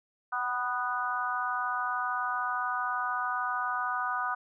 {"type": "harmonic tone with a mistuned harmonic", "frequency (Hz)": 246.9, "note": "B3", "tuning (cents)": 0, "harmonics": [3, 4, 5, 6], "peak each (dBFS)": [-36, -35, -32, -34], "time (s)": [0.32, 4.35], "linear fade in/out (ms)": 10, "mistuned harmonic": 3, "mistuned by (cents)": 21, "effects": []}